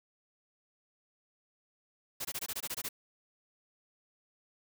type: noise bursts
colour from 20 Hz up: white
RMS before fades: -37 dBFS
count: 10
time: 2.2-2.889 s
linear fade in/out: 10 ms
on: 50 ms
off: 21 ms
effects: none